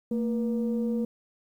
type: tone pair together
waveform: sine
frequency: 227.3 / 480.8 Hz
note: A#3 / B4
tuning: -43 / -46 cents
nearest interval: octave + minor second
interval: 1297 cents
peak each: -25 / -31 dBFS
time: 0.11-1.05 s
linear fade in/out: 5 ms
effects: tanh soft clip ceiling -19 dBFS + 10-bit